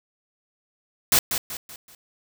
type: noise with echo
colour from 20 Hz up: white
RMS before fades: -17 dBFS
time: 1.12-1.19 s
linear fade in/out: 2 ms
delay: 190 ms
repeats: 4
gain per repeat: -8 dB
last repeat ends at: 1.95 s
effects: none